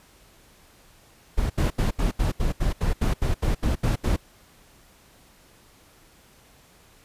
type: noise bursts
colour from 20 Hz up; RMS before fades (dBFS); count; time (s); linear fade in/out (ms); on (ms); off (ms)
brown; -22; 14; 1.37-4.165; 10; 130; 75
effects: pink hiss -55 dBFS RMS until 7.04 s + resampled to 32000 Hz